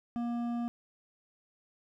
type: tone with hard clipping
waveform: sine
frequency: 237.3 Hz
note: A#3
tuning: 31 cents sharp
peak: -33 dBFS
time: 0.16-0.68 s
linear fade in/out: 0 ms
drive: 9 dB
effects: none